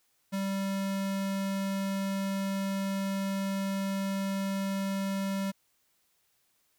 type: tone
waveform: square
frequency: 195.1 Hz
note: G3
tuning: 8 cents flat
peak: -30 dBFS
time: 0.32-5.52 s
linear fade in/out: 20 ms
effects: white hiss -72 dBFS RMS until 6.78 s